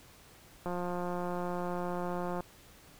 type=click train; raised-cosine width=1 ms; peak=-23 dBFS; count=310; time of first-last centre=0.66-2.406 s; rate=177 Hz; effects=pink hiss -57 dBFS RMS until 2.99 s